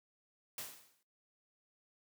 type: noise with exponential decay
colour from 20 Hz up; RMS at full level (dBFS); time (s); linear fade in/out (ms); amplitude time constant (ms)
white; -41; 0.58-1.03; 2; 96
effects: noise-tail reverb RT60 0.2 s tail -17 dB re dry + high-pass 100 Hz 12 dB/octave